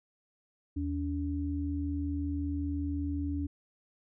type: tone pair together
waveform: sine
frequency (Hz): 80.1 / 285.4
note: E2 / D4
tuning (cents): -49 / -49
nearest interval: octave + minor seventh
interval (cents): 2200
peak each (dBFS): -33 / -33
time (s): 0.76-3.47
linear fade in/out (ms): 10
effects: none